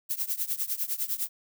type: noise with tremolo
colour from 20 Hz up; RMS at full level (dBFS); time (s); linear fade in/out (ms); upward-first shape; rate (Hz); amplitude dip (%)
violet; -27; 0.09-1.29; 20; triangle; 9.9; 95
effects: none